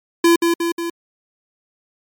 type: tone with echo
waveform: square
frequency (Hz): 338.6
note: E4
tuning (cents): +46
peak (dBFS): -10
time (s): 0.24-0.36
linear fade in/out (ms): 5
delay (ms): 180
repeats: 3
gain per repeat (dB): -4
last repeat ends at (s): 0.9
effects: MP3 96 kbps